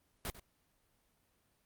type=noise with echo; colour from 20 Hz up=pink; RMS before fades=-39 dBFS; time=0.25-0.3 s; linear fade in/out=0 ms; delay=96 ms; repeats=1; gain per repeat=-14 dB; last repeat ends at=0.396 s; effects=pink hiss -75 dBFS RMS until 1.65 s + Opus 32 kbps